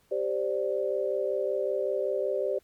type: chord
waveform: sine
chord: G suspended fourth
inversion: none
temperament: just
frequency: 392 / 522.7 / 588 Hz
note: G4 / C5 / D5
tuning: 0 / -2 / +2 cents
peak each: -30 dBFS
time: 0.11-2.59 s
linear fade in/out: 10 ms
effects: pink hiss -66 dBFS RMS until 2.63 s + MP3 96 kbps